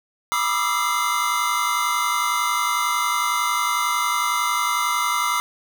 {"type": "tone cluster", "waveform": "square", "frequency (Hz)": [973, 1175, 1226, 1335, 2080], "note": ["B5", "D6", "D#6", "E6", "C7"], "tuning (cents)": [-26, 1, -26, 22, -11], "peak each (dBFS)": -27, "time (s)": [0.32, 5.4], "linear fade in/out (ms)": 0, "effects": []}